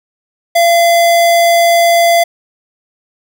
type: tone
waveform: square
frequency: 682 Hz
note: F5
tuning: 41 cents flat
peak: -7 dBFS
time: 0.55-2.24 s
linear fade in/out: 10 ms
effects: none